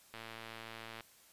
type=click train; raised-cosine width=0.3 ms; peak=-30 dBFS; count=99; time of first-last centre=0.14-1.007 s; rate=113 Hz; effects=white hiss -63 dBFS RMS until 1.32 s + resampled to 32000 Hz